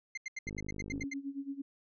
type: tone bursts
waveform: 45% pulse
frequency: 2093 Hz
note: C7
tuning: in tune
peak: -36 dBFS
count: 10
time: 0.15-1.138 s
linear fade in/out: 5 ms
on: 25 ms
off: 82 ms
type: click train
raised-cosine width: 3 ms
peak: -30 dBFS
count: 30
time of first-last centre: 0.47-1.038 s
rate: 51.1 Hz
type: tone with tremolo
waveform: sine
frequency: 277.2 Hz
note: C#4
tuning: in tune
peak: -34 dBFS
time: 0.92-1.62 s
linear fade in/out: 10 ms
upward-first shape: sine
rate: 9 Hz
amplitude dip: 85%
effects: resampled to 16000 Hz